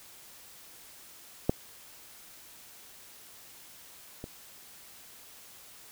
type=clicks; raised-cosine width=2 ms; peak=-10 / -25 dBFS; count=2; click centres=1.495 / 4.241 s; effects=white hiss -52 dBFS RMS until 5.91 s